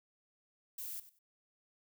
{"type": "noise with echo", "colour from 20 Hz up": "violet", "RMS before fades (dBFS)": -43, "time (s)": [0.78, 1], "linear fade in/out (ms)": 5, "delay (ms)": 95, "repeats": 2, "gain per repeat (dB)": -15, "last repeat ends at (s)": 1.19, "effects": []}